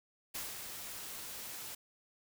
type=noise with ADSR envelope; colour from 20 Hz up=white; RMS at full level=-40 dBFS; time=0.34-1.75 s; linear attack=14 ms; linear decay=180 ms; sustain=-5 dB; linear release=6 ms; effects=none

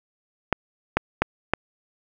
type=clicks; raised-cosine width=0.5 ms; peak=-3 dBFS; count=4; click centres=0.527 / 0.97 / 1.22 / 1.536 s; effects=none

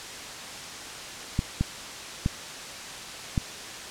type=clicks; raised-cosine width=5 ms; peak=-11 dBFS; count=4; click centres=1.391 / 1.61 / 2.261 / 3.378 s; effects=white hiss -38 dBFS RMS until 3.9 s + low-pass 7000 Hz 12 dB/octave

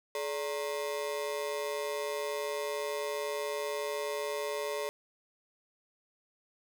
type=ring-modulated tone; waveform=35% pulse; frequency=502 Hz; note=B4; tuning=28 cents sharp; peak=-28 dBFS; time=0.15-4.89 s; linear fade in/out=0 ms; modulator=75.7 Hz; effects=10-bit

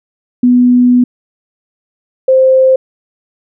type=tone pair in turn; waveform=sine; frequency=246.9 / 523.2 Hz; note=B3 / C5; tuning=0 / 0 cents; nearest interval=octave + minor second; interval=1300 cents; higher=second; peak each=-4 dBFS; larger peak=neither; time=0.43-1.04 / 2.28-2.76 s; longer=first; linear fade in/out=5 ms; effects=none

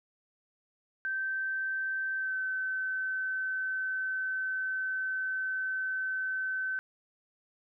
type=tone with pitch glide; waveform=sine; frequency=1552 to 1529.7 Hz; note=G6 to G6; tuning=-18 to -43 cents; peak=-30 dBFS; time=1.05-6.79 s; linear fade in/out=0 ms; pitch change=-25 cents; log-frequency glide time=2.17-2.36 s; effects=none

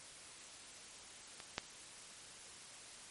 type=clicks; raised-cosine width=0.2 ms; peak=-30 / -18 dBFS; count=2; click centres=1.402 / 1.581 s; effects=white hiss -54 dBFS RMS until 3.1 s + MP3 48 kbps

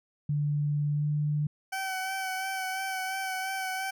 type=tone with pitch glide; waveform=sine; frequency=146.9 to 148.78 Hz; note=D3 to D3; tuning=+1 to +23 cents; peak=-25 dBFS; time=0.29-1.47 s; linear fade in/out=5 ms; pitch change=+22 cents; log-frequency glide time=0.93-1.06 s
type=tone with vibrato; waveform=20% pulse; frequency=761 Hz; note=F#5; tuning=48 cents sharp; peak=-26 dBFS; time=1.72-3.91 s; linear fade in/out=10 ms; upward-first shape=sine; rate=2.9 Hz; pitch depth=23 cents each way
effects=none

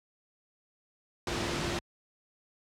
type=tone in noise; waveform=sine; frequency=345.8 Hz; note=F4; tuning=17 cents flat; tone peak=-38 dBFS; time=1.27-1.79 s; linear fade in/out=2 ms; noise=pink; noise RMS=-32 dBFS; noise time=1.27-1.79 s; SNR=-9 dB; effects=high-pass 60 Hz 12 dB/octave + low-pass 6000 Hz 12 dB/octave

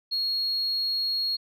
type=tone; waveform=sine; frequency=4300 Hz; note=C8; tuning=47 cents sharp; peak=-23 dBFS; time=0.11-1.37 s; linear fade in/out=20 ms; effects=tanh soft clip ceiling -21 dBFS

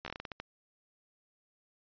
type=slowing click train; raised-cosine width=0.3 ms; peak=-23 dBFS; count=10; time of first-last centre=0.05-0.4 s; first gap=13 ms; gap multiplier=1.26; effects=resampled to 11025 Hz

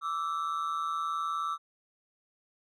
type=ring-modulated tone; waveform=triangle; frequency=1242 Hz; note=D#6; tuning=3 cents flat; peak=-25 dBFS; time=0.01-1.58 s; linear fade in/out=50 ms; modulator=79.6 Hz; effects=none

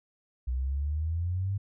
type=exponential sweep; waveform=sine; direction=up; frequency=61.1 to 100.9 Hz; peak=-27 dBFS; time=0.47-1.58 s; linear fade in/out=10 ms; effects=none

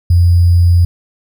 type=tone with sample-and-hold; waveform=sine; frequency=87 Hz; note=F2; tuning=6 cents flat; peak=-5 dBFS; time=0.1-0.85 s; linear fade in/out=5 ms; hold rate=4900 Hz; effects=none

